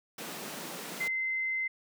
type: high-pass noise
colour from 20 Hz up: pink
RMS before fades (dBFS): -41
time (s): 0.18-1.08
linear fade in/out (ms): 5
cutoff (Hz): 160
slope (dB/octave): 48
type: tone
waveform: sine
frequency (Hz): 2067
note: C7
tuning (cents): -22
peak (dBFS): -29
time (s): 1-1.68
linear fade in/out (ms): 10
effects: none